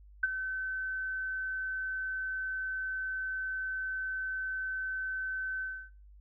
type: tone with ADSR envelope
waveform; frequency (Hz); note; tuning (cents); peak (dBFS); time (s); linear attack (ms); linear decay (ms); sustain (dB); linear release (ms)
sine; 1529; G6; -44; -22; 0.23-5.9; 7; 27; -11; 290
effects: noise-tail reverb RT60 0.3 s tail -19 dB re dry + added 50 Hz sine -52 dBFS peak until 6.2 s